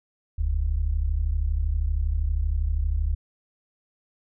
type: tone pair together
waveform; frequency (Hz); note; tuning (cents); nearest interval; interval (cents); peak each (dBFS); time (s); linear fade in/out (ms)
sine; 41.76 / 74.4; E1 / D2; +23 / +23; minor seventh; 1000; -24 / -24; 0.38-3.15; 10
effects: none